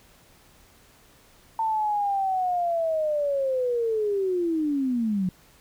sine linear sweep, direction down, 900 to 177.7 Hz, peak -22 dBFS, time 1.59-5.29 s, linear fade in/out 2 ms, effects pink hiss -56 dBFS RMS until 5.6 s

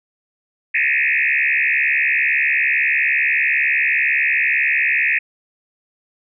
sine tone with frequency modulation, 2178 Hz, C#7, 31 cents flat, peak -14 dBFS, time 0.74-5.19 s, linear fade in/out 10 ms, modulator 71.1 Hz, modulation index 5.7, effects none

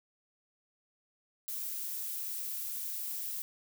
violet noise, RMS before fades -38 dBFS, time 1.48-3.42 s, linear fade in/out 0 ms, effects none

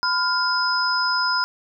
sine tone cluster, 1009 / 1407 / 5070 Hz, B5 / F6 / D#8, +37 / +12 / +32 cents, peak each -23 dBFS, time 0.03-1.44 s, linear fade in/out 0 ms, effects none

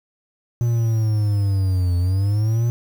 triangle linear two-way sweep, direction down then up, 120 to 87.31 to 120 Hz, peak -14 dBFS, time 0.61-2.7 s, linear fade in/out 0 ms, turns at 1.97 s, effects 7-bit

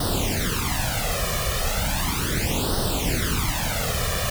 pink noise with flanger, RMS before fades -24 dBFS, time 0-4.3 s, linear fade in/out 5 ms, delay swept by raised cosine 0.21 to 1.71 ms, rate 0.36 Hz, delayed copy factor +0.9, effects none

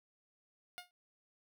10% pulse tone with exponential decay, 715 Hz, F5, 41 cents sharp, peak -33 dBFS, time 0.78-0.91 s, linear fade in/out 0 ms, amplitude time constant 27 ms, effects noise-tail reverb RT60 0.1 s tail -24 dB re dry

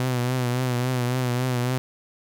sawtooth tone with vibrato, 125.2 Hz, B2, 24 cents sharp, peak -18 dBFS, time 0-1.78 s, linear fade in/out 0 ms, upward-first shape triangle, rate 3.6 Hz, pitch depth 61 cents each way, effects none

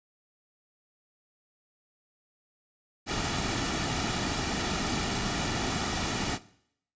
pink noise with comb filter, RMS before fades -30 dBFS, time 3.06-6.39 s, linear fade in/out 50 ms, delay 1.9 ms, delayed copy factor -0.5, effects noise-tail reverb RT60 0.7 s tail -19 dB re dry + resampled to 16000 Hz

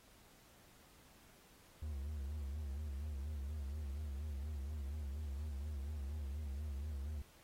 triangle tone with vibrato, 72.1 Hz, D2, 31 cents flat, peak -38 dBFS, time 1.82-7.22 s, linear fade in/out 5 ms, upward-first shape sine, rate 4.2 Hz, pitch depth 120 cents each way, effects pink hiss -65 dBFS RMS until 7.43 s + AAC 48 kbps

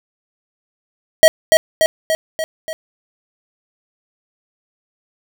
square tone with echo, 638 Hz, D#5, 43 cents sharp, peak -3 dBFS, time 1.23-1.28 s, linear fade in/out 0 ms, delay 290 ms, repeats 5, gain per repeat -4 dB, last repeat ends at 2.73 s, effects none

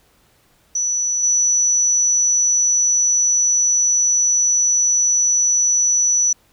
sine tone with level steps, 5930 Hz, F#8, 3 cents sharp, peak -17 / -13 dBFS, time 0.75-6.33 s, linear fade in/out 5 ms, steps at 1.23 s, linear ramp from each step 5 ms, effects pink hiss -57 dBFS RMS until 6.52 s

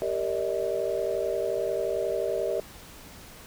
sine chord, Eb major seventh, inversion first, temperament equal with one note detuned, 392 / 466.2 / 587.3 / 638.6 Hz, G4 / Bb4 / D5 / Eb5, 0 / 0 / 0 / +45 cents, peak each -31 dBFS, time 0.02-2.6 s, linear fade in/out 0 ms, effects pink hiss -47 dBFS RMS until 3.46 s

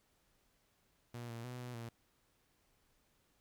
sawtooth tone with pitch steps, 119.7 / 116.1 / 124.2 / 123.2 / 116.5 Hz, A#2 / A#2 / B2 / B2 / A#2, +46 / -7 / +10 / -4 / -1 cents, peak -40 dBFS, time 1.14-1.89 s, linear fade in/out 5 ms, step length 150 ms, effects pink hiss -75 dBFS RMS until 3.4 s

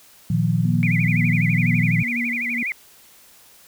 sine chord, Bb suspended fourth, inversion none, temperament equal with one note detuned, 116.54 / 155.56 / 175.63 Hz, Bb2 / Eb3 / F3, 0 / 0 / +10 cents, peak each -21 dBFS, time 0.3-2.03 s, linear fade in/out 5 ms
sine tone with tremolo, 237.4 Hz, A#3, 32 cents sharp, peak -23 dBFS, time 0.65-2.63 s, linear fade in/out 2 ms, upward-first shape triangle, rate 2.1 Hz, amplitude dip 70%
sine tone with vibrato, 2205 Hz, C#7, 10 cents flat, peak -22 dBFS, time 0.83-2.72 s, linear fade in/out 0 ms, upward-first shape sine, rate 12 Hz, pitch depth 190 cents each way
effects white hiss -50 dBFS RMS until 3.67 s

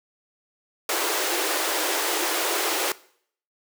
pink high-pass noise, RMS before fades -25 dBFS, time 0.89-2.92 s, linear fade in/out 2 ms, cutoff 310 Hz, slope 96 dB/octave, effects noise-tail reverb RT60 0.6 s tail -20 dB re dry

